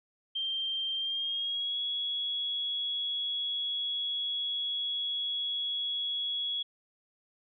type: tone with pitch glide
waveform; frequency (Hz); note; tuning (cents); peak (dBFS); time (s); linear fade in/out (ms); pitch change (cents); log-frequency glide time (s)
sine; 3163 to 3349; G7 to G#7; +15 to +14; -30; 0.35-6.63; 10; +99; 0.96-1.79
effects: none